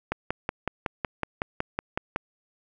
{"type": "click train", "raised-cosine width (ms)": 0.5, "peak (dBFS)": -11, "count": 12, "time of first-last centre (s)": [0.12, 2.161], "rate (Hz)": 5.39, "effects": []}